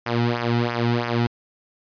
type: tone with flanger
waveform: sawtooth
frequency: 118.7 Hz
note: A#2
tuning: 32 cents sharp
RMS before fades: -22 dBFS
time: 0.06-1.27 s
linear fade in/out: 5 ms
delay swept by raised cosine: 0.24 to 1.84 ms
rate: 3 Hz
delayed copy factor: -0.8
effects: resampled to 11025 Hz